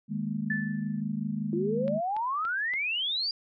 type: chord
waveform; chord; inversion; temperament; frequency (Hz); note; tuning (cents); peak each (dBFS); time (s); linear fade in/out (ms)
sine; D# suspended fourth; none; equal; 155.56 / 207.7 / 233.1; D#3 / G#3 / A#3; 0 / 0 / 0; -35 / -31 / -35; 0.08-2.01; 50
type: tone with exponential decay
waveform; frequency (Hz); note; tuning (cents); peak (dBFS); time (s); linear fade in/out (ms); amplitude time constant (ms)
sine; 1751; A6; -9; -26; 0.5-1.01; 5; 110
type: exponential sweep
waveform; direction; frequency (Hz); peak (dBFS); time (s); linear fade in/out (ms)
sine; up; 329.6 to 4865; -27; 1.53-3.31; 2
type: click train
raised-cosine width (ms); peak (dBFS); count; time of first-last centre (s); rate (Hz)
0.3; -28; 4; 1.88-2.737; 3.5
effects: none